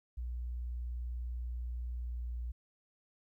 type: tone with pitch glide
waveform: sine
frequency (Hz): 60.3 to 59.71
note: B1 to A#1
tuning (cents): -41 to +42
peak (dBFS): -36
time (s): 0.17-2.52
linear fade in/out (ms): 10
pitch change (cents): -17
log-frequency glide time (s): 1.95-2.25
effects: 13-bit